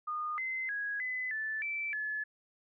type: tone with pitch steps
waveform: sine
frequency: 1224 / 2059 / 1658 / 2015 / 1752 / 2327 / 1717 Hz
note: D#6 / C7 / G#6 / B6 / A6 / D7 / A6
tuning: -29 / -28 / -3 / +34 / -8 / -17 / -43 cents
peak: -33 dBFS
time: 0.07-2.24 s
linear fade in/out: 10 ms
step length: 310 ms
effects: none